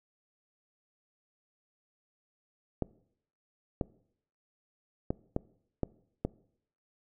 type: clicks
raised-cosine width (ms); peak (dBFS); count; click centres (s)
2; -16; 6; 2.823 / 3.812 / 5.105 / 5.364 / 5.833 / 6.25
effects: noise-tail reverb RT60 0.7 s tail -22 dB re dry